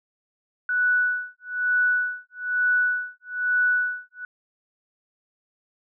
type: tone with tremolo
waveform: sine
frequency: 1480 Hz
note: F#6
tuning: in tune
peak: -17 dBFS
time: 0.69-4.25 s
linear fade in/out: 2 ms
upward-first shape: sine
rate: 1.1 Hz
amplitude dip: 100%
effects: none